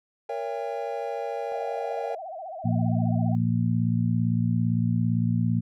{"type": "chord", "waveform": "triangle", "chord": "A# diminished seventh", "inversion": "none", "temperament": "just", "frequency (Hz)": [466.2, 559.4, 671.3, 805.5], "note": ["A#4", "C#5", "E5", "G5"], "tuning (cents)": [0, 16, 31, 47], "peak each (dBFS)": [-31, -32, -34, -32], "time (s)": [0.29, 2.15], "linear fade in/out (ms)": 5}
{"type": "tone with vibrato", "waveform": "sine", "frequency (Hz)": 698.5, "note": "F5", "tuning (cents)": 0, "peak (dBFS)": -34, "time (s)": [1.52, 3.35], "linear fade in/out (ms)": 0, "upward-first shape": "sine", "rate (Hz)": 15, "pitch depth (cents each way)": 190}
{"type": "harmonic tone", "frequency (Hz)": 57.7, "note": "A#1", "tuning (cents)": -17, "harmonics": [2, 3, 4], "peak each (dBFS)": [-24, -26, -27], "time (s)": [2.64, 5.61], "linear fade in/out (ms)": 20}
{"effects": []}